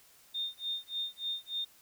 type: tone with tremolo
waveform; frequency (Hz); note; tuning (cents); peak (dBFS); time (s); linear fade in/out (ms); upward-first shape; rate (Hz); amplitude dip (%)
sine; 3645; A#7; -40; -31; 0.34-1.65; 10; sine; 3.4; 100
effects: white hiss -61 dBFS RMS until 1.81 s